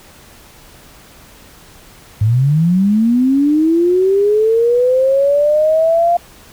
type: linear sweep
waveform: sine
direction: up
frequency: 101.4 to 698.5 Hz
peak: -9 dBFS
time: 2.21-6.17 s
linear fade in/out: 5 ms
effects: pink hiss -42 dBFS RMS until 6.52 s